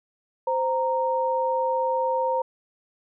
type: tone pair together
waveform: sine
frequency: 520 / 928.9 Hz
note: C5 / A#5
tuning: -11 / -6 cents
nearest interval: minor seventh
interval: 1005 cents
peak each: -24 dBFS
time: 0.47-2.42 s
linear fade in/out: 5 ms
effects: none